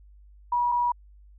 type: tone pair in turn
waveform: sine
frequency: 966 / 966 Hz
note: B5 / B5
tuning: -39 / -39 cents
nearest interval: unison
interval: 0 cents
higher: neither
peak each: -21 dBFS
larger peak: neither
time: 0.52-0.72 / 0.72-0.92 s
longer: neither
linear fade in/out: 5 ms
effects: added 50 Hz sine -49 dBFS peak until 1.38 s